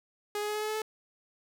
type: tone with pitch steps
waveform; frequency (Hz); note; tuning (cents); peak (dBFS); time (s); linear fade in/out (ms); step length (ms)
sawtooth; 415.3 / 418.4 / 421.6 / 424.8 / 428 / 431.2 / 434.4; G#4 / G#4 / G#4 / G#4 / A4 / A4 / A4; 0 / +13 / +26 / +39 / -48 / -35 / -22; -27; 0.35-0.819; 2; 67
effects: none